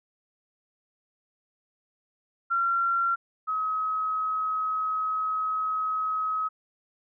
sine tone pair in turn, 1370 / 1274.8 Hz, F6 / D#6, -34 / +42 cents, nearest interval minor second, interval 124 cents, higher first, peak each -22 / -25 dBFS, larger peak first, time 2.5-3.16 / 3.47-6.49 s, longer second, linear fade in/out 20 ms, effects none

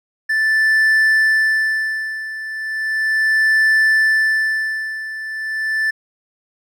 triangle tone with tremolo, 1760 Hz, A6, in tune, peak -9 dBFS, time 0.29-5.91 s, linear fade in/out 10 ms, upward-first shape sine, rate 0.36 Hz, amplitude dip 80%, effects none

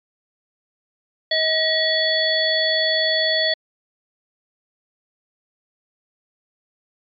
harmonic tone with a mistuned harmonic, 636 Hz, D#5, 38 cents sharp, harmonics 1 / 3 / 5 / 7, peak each -22 / -22 / -22 / -22 dBFS, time 1.31-3.54 s, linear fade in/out 5 ms, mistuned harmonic 5, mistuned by +120 cents, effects MP3 96 kbps

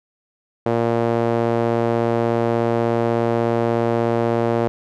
sawtooth tone with band-pass filter, 116.54 Hz, A#2, in tune, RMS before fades -19 dBFS, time 0.66-4.68 s, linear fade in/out 0 ms, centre 520 Hz, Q 1.3, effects none

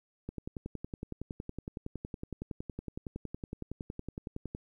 click train, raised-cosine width 3 ms, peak -25 dBFS, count 47, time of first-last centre 0.29-4.549 s, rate 10.8 Hz, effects 11-bit

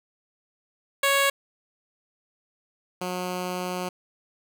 10% pulse tone pair in turn, 554.4 / 181.2 Hz, C#5 / F#3, 0 / -36 cents, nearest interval octave + perfect fifth, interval 1936 cents, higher first, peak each -11 / -20 dBFS, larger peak first, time 1.03-1.3 / 3.01-3.89 s, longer second, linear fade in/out 5 ms, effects none

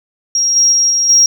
sine tone with level steps, 5620 Hz, F8, 10 cents sharp, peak -10 / -6 / -8 / -10 / -4 dBFS, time 0.35-1.26 s, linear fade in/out 2 ms, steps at 0.56 / 0.72 / 0.9 / 1.09 s, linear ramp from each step 5 ms, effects tanh soft clip ceiling -1 dBFS + 7-bit

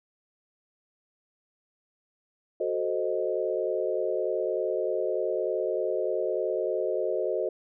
sine chord, F# diminished seventh, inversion none, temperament equal, 370 / 440 / 523.3 / 622.3 Hz, F#4 / A4 / C5 / Eb5, 0 / 0 / 0 / 0 cents, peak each -31 dBFS, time 2.6-7.49 s, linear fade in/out 5 ms, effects none

